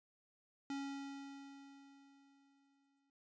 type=tone with exponential decay; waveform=square; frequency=277.2 Hz; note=C#4; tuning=in tune; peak=-40 dBFS; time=0.7-3.1 s; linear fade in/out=2 ms; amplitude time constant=520 ms; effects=resampled to 16000 Hz